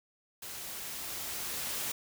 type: noise with level ramp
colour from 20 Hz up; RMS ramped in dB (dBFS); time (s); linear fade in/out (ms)
white; -43 to -35; 0.42-1.92; 5
effects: none